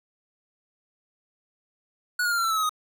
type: tone with pitch steps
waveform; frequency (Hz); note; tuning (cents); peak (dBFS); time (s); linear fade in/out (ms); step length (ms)
square; 1462 / 1429.4 / 1397.6 / 1366.5 / 1336 / 1306.3 / 1277.2 / 1248.7; F#6 / F6 / F6 / F6 / E6 / E6 / D#6 / D#6; -21 / +40 / +1 / -38 / +23 / -16 / +45 / +6; -23; 2.19-2.694; 5; 63
effects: none